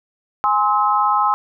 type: chord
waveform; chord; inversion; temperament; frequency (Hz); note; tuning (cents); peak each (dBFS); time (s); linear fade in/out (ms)
sine; Ab augmented; none; equal with one note detuned; 830.6 / 1046.5 / 1286.2; Ab5 / C6 / E6; 0 / 0 / -43; -18; 0.44-1.34; 0
effects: none